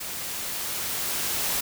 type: noise with level ramp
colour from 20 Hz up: white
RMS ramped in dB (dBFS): -34 to -26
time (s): 0-1.61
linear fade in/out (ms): 10
effects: none